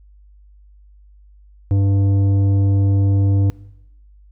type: tone with tanh clipping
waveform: triangle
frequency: 98.7 Hz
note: G2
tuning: 12 cents sharp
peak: -14 dBFS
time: 1.71-3.5 s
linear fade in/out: 0 ms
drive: 14 dB
effects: noise-tail reverb RT60 0.9 s tail -22 dB re dry + added 50 Hz sine -44 dBFS peak until 4.31 s